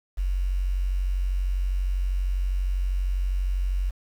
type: tone with quantisation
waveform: sine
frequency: 46.25 Hz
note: F#1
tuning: in tune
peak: -22 dBFS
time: 0.17-3.91 s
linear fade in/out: 20 ms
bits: 8
effects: none